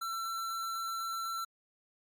square tone, 1346 Hz, E6, 36 cents sharp, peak -35 dBFS, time 0.01-1.45 s, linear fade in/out 10 ms, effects MP3 96 kbps

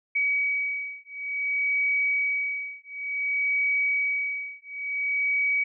sine beating tone pair, 2268 / 2268.56 Hz, C#7 / C#7, +39 / +39 cents, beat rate 0.56 Hz, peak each -27 dBFS, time 0.15-5.64 s, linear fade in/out 10 ms, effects none

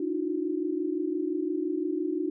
sine tone cluster, 297.7 / 323.5 / 363.4 Hz, D4 / E4 / F#4, +24 / -32 / -31 cents, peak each -31 dBFS, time 0-2.3 s, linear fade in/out 5 ms, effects none

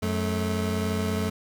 25% pulse tone pair together, 91.3 / 217.1 Hz, F#2 / A3, -23 / -23 cents, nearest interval octave + minor third, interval 1500 cents, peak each -24 dBFS, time 0.02-1.3 s, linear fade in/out 10 ms, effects 9-bit

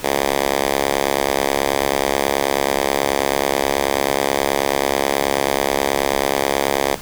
5% pulse tone with high-pass filter, 69.3 Hz, C#2, in tune, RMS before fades -19 dBFS, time 0.03-6.96 s, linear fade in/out 20 ms, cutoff 410 Hz, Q 0.85, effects pink hiss -34 dBFS RMS until 7.01 s

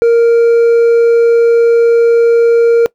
sine tone with hard clipping, 465.9 Hz, A#4, 1 cent flat, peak -5 dBFS, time 0.02-2.86 s, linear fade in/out 0 ms, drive 2 dB, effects noise-tail reverb RT60 0.1 s tail -21 dB re dry

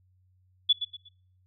sine tone with echo, 3429 Hz, A7, 45 cents flat, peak -17 dBFS, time 0.69-0.73 s, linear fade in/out 10 ms, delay 120 ms, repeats 3, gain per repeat -10 dB, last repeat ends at 1.09 s, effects noise-tail reverb RT60 0.6 s tail -23 dB re dry + added 92 Hz sine -62 dBFS peak until 1.46 s

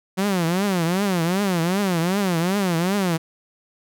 sawtooth tone with vibrato, 182.9 Hz, F#3, 20 cents flat, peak -15 dBFS, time 0.17-3.18 s, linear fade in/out 20 ms, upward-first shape triangle, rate 2.6 Hz, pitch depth 230 cents each way, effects none

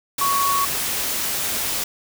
sine tone in noise, 1114 Hz, C#6, 8 cents sharp, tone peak -18 dBFS, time 0.21-0.65 s, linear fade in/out 5 ms, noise white, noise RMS -24 dBFS, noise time 0.18-1.84 s, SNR +3 dB, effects none

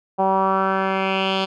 10% pulse tone with low-pass filter sweep, 191.7 Hz, G3, 38 cents flat, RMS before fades -20 dBFS, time 0.18-1.46 s, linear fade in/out 20 ms, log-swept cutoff 800 to 3800 Hz, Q 3.3, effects none

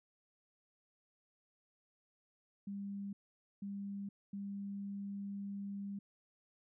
sine tone bursts at uneven times, 199.7 Hz, G3, 32 cents sharp, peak -40 dBFS, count 3, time 2.67-3.13 / 3.62-4.09 / 4.33-5.99 s, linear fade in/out 5 ms, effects none

